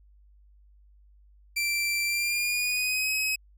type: tone with pitch glide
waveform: sawtooth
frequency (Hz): 2349 to 2547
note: D7 to D#7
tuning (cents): 0 to +40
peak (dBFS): -22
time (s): 1.56-3.36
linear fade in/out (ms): 10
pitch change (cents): +140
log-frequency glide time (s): 2.06-3.12
effects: added 50 Hz sine -54 dBFS peak until 3.57 s